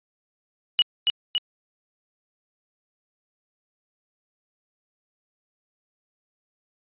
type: tone with echo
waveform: sine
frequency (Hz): 2919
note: F#7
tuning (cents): -24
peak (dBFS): -14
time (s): 0.79-0.82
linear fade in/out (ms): 0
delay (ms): 280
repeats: 2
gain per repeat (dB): -3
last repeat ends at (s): 1.38
effects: resampled to 8000 Hz